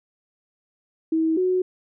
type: tone pair in turn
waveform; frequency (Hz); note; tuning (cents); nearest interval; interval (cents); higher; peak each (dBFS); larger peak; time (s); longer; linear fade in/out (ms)
sine; 321.6 / 367.9; E4 / F#4; -43 / -10; major second; 233; second; -18; neither; 1.12-1.37 / 1.37-1.62; neither; 5
effects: none